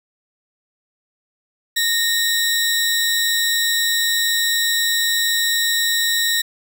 sawtooth tone pair together, 1844 / 3911 Hz, A#6 / B7, -19 / -18 cents, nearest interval octave + minor second, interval 1301 cents, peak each -16 dBFS, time 1.76-6.42 s, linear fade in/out 10 ms, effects none

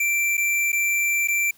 square tone with dropouts, 2349 Hz, D7, in tune, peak -20 dBFS, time 0-1.51 s, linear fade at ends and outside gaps 5 ms, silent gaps 0.371-0.377 / 0.72-0.728 / 1.275-1.283 s, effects white hiss -55 dBFS RMS until 1.57 s

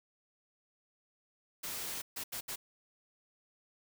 white noise bursts at uneven times, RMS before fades -40 dBFS, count 4, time 1.63-2.02 / 2.16-2.24 / 2.32-2.41 / 2.48-2.56 s, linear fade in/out 10 ms, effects none

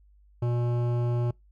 sine tone with hard clipping, 120.3 Hz, B2, 45 cents flat, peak -26 dBFS, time 0.42-1.31 s, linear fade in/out 5 ms, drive 14 dB, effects noise-tail reverb RT60 0.2 s tail -25 dB re dry + added 50 Hz sine -55 dBFS peak until 1.51 s

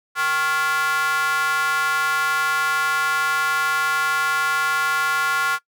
square tone with high-pass filter, 155.56 Hz, D#3, in tune, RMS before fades -21 dBFS, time 0.15-5.59 s, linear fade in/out 50 ms, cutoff 1300 Hz, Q 5.7, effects noise-tail reverb RT60 0.1 s tail -20 dB re dry

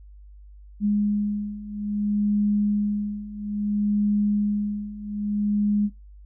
sine beating tone pair, 206.4 / 207 Hz, G#3 / G#3, -10 / -5 cents, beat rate 0.6 Hz, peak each -26 / -23 dBFS, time 0.8-5.9 s, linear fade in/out 50 ms, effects noise-tail reverb RT60 0.2 s tail -20 dB re dry + added 50 Hz sine -43 dBFS peak until 6.25 s

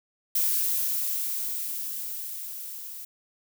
violet noise with level ramp, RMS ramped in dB -24 to -40 dBFS, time 0.35-3.05 s, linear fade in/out 5 ms, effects none

